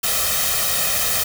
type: noise with comb filter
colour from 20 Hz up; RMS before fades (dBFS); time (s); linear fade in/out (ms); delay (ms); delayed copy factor
white; -20; 0.03-1.24; 10; 1.6; +0.8
effects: none

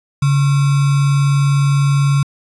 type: tone with sample-and-hold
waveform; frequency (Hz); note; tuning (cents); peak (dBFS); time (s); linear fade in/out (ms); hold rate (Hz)
sine; 140.5; C#3; +24; -10; 0.22-2.23; 5; 1225
effects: resampled to 24000 Hz

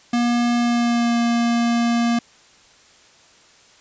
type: tone with pitch glide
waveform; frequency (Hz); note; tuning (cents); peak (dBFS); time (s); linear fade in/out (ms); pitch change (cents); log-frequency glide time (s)
square; 239 to 235.2; A#3 to A#3; +43 to +16; -17; 0.13-2.19; 5; -27; 0.56-1.18
effects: white hiss -51 dBFS RMS until 3.8 s + resampled to 16000 Hz

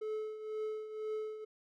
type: tone with tremolo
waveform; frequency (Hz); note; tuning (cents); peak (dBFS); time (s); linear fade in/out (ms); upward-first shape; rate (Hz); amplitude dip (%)
triangle; 432; A4; -32; -32; 0.01-1.45; 10; triangle; 2; 70
effects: none

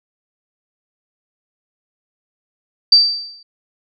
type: tone with exponential decay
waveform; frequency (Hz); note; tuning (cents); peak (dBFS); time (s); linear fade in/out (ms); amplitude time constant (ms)
sine; 4654; D8; -17; -3; 2.92-3.43; 5; 110
effects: none

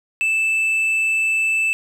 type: tone with tanh clipping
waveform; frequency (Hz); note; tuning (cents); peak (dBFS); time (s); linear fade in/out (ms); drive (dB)
sine; 2637; E7; 0; -17; 0.21-1.73; 0; 4
effects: none

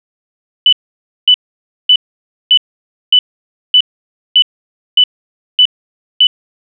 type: tone bursts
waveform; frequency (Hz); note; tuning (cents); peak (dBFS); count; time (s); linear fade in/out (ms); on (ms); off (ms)
sine; 2987; F#7; +16; -3; 10; 0.66-6.27; 2; 66; 550
effects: none

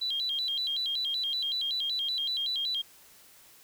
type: tone with vibrato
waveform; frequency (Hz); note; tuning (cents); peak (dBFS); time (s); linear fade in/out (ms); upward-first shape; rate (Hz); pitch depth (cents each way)
sine; 3576; A7; +27; -28; 0.01-2.82; 10; square; 5.3; 180
effects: white hiss -56 dBFS RMS until 3.63 s

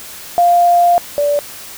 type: tone pair in turn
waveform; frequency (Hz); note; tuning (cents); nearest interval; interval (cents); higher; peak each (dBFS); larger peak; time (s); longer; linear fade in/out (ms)
sine; 698.5 / 580; F5 / D5; 0 / -22; minor third; 322; first; -7 / -11; first; 0.38-0.98 / 1.18-1.39; first; 0
effects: white hiss -32 dBFS RMS until 1.77 s

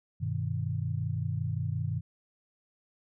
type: chord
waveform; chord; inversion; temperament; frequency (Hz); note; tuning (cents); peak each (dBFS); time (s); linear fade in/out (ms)
sine; G augmented; none; equal; 98 / 123.47 / 155.56; G2 / B2 / D#3; 0 / 0 / 0; -33 / -33 / -34; 0.2-2.01; 20
effects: none

